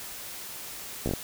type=slowing click train; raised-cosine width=2 ms; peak=-15 dBFS; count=5; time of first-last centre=1.06-1.136 s; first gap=14 ms; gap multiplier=1.21; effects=white hiss -40 dBFS RMS until 1.23 s